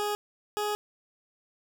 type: tone pair in turn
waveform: 20% pulse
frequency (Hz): 415.3 / 417.7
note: G#4 / G#4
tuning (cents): 0 / +10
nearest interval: unison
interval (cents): 10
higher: second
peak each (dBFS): -23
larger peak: neither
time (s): 0-0.15 / 0.57-0.75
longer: second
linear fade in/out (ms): 0
effects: none